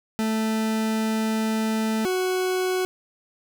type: tone pair in turn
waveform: 40% pulse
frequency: 220 / 370 Hz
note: A3 / F#4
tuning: 0 / 0 cents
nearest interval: major sixth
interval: 900 cents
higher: second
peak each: -21 dBFS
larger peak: neither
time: 0.19-2.05 / 2.05-2.85 s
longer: first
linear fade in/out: 0 ms
effects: none